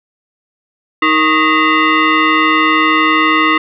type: tone with frequency modulation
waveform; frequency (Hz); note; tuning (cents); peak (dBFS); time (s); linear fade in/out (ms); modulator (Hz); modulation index
sine; 466.2; A#4; 0; -8; 1.02-3.58; 5; 781; 2.7
effects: none